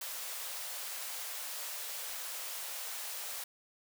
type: high-pass noise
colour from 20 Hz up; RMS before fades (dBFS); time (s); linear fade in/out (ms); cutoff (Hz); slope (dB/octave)
white; -41; 0.01-3.44; 5; 480; 48
effects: none